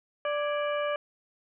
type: harmonic tone with a mistuned harmonic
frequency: 587.3 Hz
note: D5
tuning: in tune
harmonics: 1 / 2 / 3 / 4 / 5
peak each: -28 / -34 / -38 / -40 / -42 dBFS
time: 0.25-0.96 s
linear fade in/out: 2 ms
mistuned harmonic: 3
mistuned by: -100 cents
effects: none